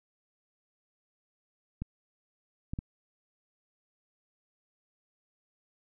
clicks, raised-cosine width 5 ms, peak -22 dBFS, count 3, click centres 1.82 / 2.735 / 2.789 s, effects none

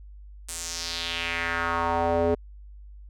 square tone with band-pass filter sweep, 84.4 Hz, E2, 41 cents sharp, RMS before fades -27 dBFS, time 0.48-2.35 s, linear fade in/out 10 ms, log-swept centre 8900 to 450 Hz, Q 2.6, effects added 50 Hz sine -42 dBFS peak until 3.09 s

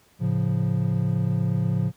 triangle chord, A augmented, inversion none, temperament equal, 110 / 138.59 / 174.61 Hz, A2 / C#3 / E#3, 0 / 0 / 0 cents, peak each -23 dBFS, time 0.19-1.92 s, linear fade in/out 50 ms, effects pink hiss -59 dBFS RMS until 1.96 s + high-pass 60 Hz 12 dB/octave

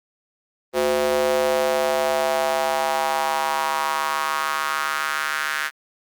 square tone with high-pass filter sweep, 73.42 Hz, D2, in tune, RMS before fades -22 dBFS, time 0.73-5.71 s, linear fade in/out 50 ms, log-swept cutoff 430 to 1600 Hz, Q 3.3, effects Opus 32 kbps

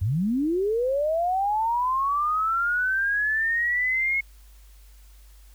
sine linear sweep, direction up, 82.9 to 2183 Hz, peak -21 dBFS, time 0.01-4.21 s, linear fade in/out 10 ms, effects added 50 Hz sine -47 dBFS peak until 5.54 s + white hiss -59 dBFS RMS until 5.54 s

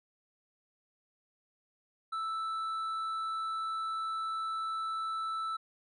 sine tone with hard clipping, 1318.5 Hz, E6, in tune, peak -34 dBFS, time 2.12-5.57 s, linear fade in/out 10 ms, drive 4 dB, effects resampled to 24000 Hz

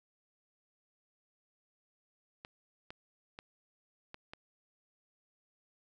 clicks, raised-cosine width 0.3 ms, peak -29 dBFS, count 5, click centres 2.449 / 2.905 / 3.389 / 4.144 / 4.335 s, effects none

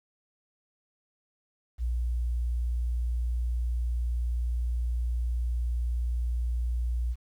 sine tone, 59.7 Hz, A#1, 42 cents sharp, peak -25 dBFS, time 1.78-7.16 s, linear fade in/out 50 ms, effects tanh soft clip ceiling -21 dBFS + 10-bit

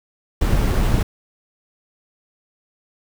brown noise with sample-and-hold, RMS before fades -17 dBFS, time 0.41-1.03 s, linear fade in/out 5 ms, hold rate 11025 Hz, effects none

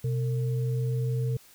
sine tone pair together, 126.77 / 453 Hz, B2 / A#4, +46 / -50 cents, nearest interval octave + minor seventh, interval 2204 cents, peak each -25 / -36 dBFS, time 0.04-1.37 s, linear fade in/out 5 ms, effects white hiss -55 dBFS RMS until 1.54 s

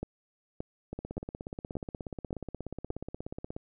two click trains, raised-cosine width 2 ms, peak -24 / -21 dBFS, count 45 / 6, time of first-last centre 0.93-3.565 / 0.03-2.904 s, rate 16.7 / 1.74 Hz, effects none

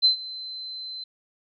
sine tone with ADSR envelope, 4070 Hz, C8, 49 cents flat, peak -13 dBFS, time 0.02-1.04 s, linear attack 29 ms, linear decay 110 ms, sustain -20 dB, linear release 6 ms, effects none

